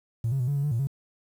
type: tone with pitch steps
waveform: triangle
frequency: 114.7 / 135.9 / 123.4 / 142.9 / 140.6 / 147.5 / 115.2 / 138.1 Hz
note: A#2 / C#3 / B2 / D3 / C#3 / D3 / A#2 / C#3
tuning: -28 / -34 / -1 / -47 / +25 / +8 / -20 / -6 cents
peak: -20 dBFS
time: 0.24-0.872 s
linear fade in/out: 5 ms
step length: 79 ms
effects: tanh soft clip ceiling -20 dBFS + 9-bit